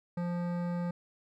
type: tone with hard clipping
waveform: sine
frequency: 174.61 Hz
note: F3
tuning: in tune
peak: -33 dBFS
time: 0.17-0.91 s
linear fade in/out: 5 ms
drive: 15 dB
effects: none